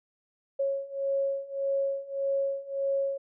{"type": "beating tone pair", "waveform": "sine", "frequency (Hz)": [549, 550.7], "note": ["C#5", "C#5"], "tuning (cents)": [-17, -11], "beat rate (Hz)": 1.7, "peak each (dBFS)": [-31, -29], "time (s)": [0.59, 3.18], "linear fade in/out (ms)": 10, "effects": []}